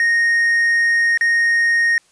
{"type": "tone with dropouts", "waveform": "triangle", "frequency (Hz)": 1859, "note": "A#6", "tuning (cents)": -5, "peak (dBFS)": -11, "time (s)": [0, 1.98], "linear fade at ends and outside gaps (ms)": 1, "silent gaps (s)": [1.175, 1.21], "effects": ["white hiss -56 dBFS RMS until 2.11 s", "resampled to 22050 Hz"]}